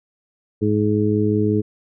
harmonic tone, 105.5 Hz, G#2, 28 cents sharp, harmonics 1 / 2 / 3 / 4, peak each -21 / -21 / -21 / -21 dBFS, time 0.61-1.62 s, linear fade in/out 20 ms, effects none

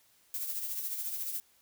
violet noise with tremolo, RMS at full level -34 dBFS, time 0.34-1.4 s, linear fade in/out 0 ms, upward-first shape triangle, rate 14 Hz, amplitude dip 55%, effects white hiss -66 dBFS RMS until 1.61 s

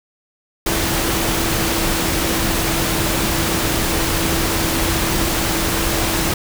sine tone in noise, 329.6 Hz, E4, in tune, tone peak -25 dBFS, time 0.66-6.34 s, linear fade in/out 5 ms, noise pink, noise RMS -19 dBFS, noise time 0.66-6.34 s, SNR -9 dB, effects none

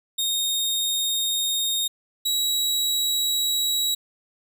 sawtooth tone pair in turn, 3702 / 3875 Hz, A#7 / B7, -13 / -34 cents, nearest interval minor second, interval 79 cents, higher second, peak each -19 / -18 dBFS, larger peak second, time 0.18-1.88 / 2.25-3.95 s, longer neither, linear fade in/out 10 ms, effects none

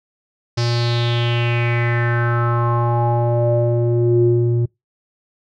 square tone with low-pass filter sweep, 118.8 Hz, A#2, 33 cents sharp, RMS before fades -17 dBFS, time 0.57-4.66 s, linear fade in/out 10 ms, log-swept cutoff 5200 to 260 Hz, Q 5.1, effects noise-tail reverb RT60 0.2 s tail -26 dB re dry

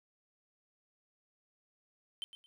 triangle tone with echo, 3093 Hz, G7, 24 cents flat, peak -35 dBFS, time 2.22-2.24 s, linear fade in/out 0 ms, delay 110 ms, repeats 2, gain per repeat -13 dB, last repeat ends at 2.46 s, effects none

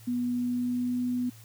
sine tone with pitch glide, 244.5 to 247.1 Hz, B3 to B3, -17 to +1 cents, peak -26 dBFS, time 0.07-1.3 s, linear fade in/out 10 ms, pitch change +18 cents, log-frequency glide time 0.29-0.99 s, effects added 112 Hz sine -49 dBFS peak until 1.44 s + white hiss -55 dBFS RMS until 1.44 s

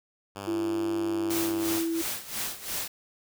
5% pulse tone, 99.3 Hz, G2, 23 cents sharp, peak -25 dBFS, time 0.35-1.8 s, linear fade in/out 20 ms
sine tone with pitch glide, 336.1 to 330.3 Hz, E4 to E4, +34 to +4 cents, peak -26 dBFS, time 0.47-2.02 s, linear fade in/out 10 ms, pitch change -30 cents, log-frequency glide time 0.99-1.84 s
white noise with tremolo, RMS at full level -31 dBFS, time 1.3-2.88 s, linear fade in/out 5 ms, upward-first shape sine, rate 2.9 Hz, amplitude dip 80%
effects none

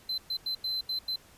triangle tone bursts at uneven times, 4070 Hz, C8, 49 cents flat, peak -28 dBFS, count 6, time 0.09-0.18 / 0.3-0.37 / 0.46-0.55 / 0.64-0.81 / 0.89-0.99 / 1.08-1.16 s, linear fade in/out 5 ms, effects pink hiss -57 dBFS RMS until 1.37 s + resampled to 32000 Hz

